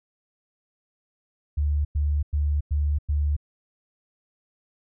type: tone bursts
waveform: sine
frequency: 73.42 Hz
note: D2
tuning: in tune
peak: -20 dBFS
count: 5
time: 1.57-3.366 s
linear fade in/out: 10 ms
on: 280 ms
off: 99 ms
effects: none